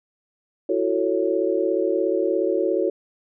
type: chord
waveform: sine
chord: F# minor seventh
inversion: third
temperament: just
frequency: 333 / 370 / 444 / 555 Hz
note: E4 / F#4 / A4 / C#5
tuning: +18 / 0 / +16 / +2 cents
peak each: -25 / -23 / -25 / -25 dBFS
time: 0.69-2.9 s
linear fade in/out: 5 ms
effects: none